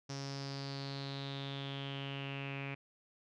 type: tone with low-pass filter sweep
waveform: sawtooth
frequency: 138.2 Hz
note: C#3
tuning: 5 cents flat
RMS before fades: -42 dBFS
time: 0.09-2.75 s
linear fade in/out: 10 ms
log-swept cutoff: 5600 to 2400 Hz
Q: 7
effects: none